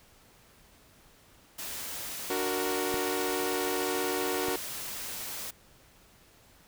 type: noise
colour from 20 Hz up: white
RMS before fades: -38 dBFS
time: 1.58-5.51 s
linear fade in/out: 10 ms
type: chord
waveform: sawtooth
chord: D augmented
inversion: none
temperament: equal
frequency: 293.7 / 370 / 466.2 Hz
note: D4 / F#4 / A#4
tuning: 0 / 0 / 0 cents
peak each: -32 / -28 / -30 dBFS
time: 2.3-4.56 s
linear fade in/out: 2 ms
type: clicks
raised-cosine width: 3 ms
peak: -25 / -28 dBFS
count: 2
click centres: 2.942 / 4.484 s
effects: pink hiss -59 dBFS RMS until 6.67 s